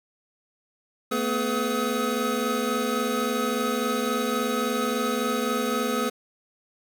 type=tone cluster; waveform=square; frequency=225.6 / 249.2 / 426.1 / 499.6 / 1274 Hz; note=A3 / B3 / G#4 / B4 / D#6; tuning=+44 / +16 / +44 / +20 / +41 cents; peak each=-31 dBFS; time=1.11-6.1 s; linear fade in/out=10 ms; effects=none